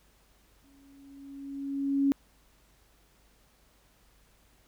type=tone with exponential growth; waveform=sine; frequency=277.2 Hz; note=C#4; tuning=in tune; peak=-20 dBFS; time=0.64-2.12 s; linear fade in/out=0 ms; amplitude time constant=320 ms; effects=added 50 Hz sine -65 dBFS peak until 4.67 s + pink hiss -65 dBFS RMS until 4.67 s